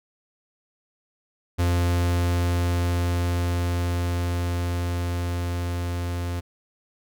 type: tone with level ramp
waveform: 45% pulse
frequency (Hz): 87.4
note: F2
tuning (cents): +2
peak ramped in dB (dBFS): -19 to -26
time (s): 1.58-6.41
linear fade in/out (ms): 20
effects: none